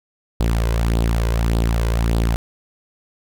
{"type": "tone with flanger", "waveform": "sawtooth", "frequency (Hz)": 56.9, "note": "A#1", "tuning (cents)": -41, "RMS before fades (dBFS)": -18, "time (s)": [0.4, 2.36], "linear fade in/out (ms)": 0, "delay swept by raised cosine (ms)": [0.23, 2.03], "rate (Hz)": 1.7, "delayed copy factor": 0.55, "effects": []}